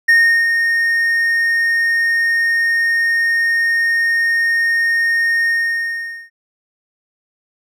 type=tone with ADSR envelope; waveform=triangle; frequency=1845 Hz; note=A#6; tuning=18 cents flat; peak=-5 dBFS; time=0.08-6.3 s; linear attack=11 ms; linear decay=370 ms; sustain=-6 dB; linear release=820 ms; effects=none